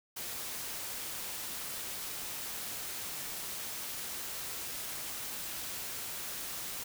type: noise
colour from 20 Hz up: white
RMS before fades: -40 dBFS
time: 0.16-6.84 s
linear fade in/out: 10 ms
effects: none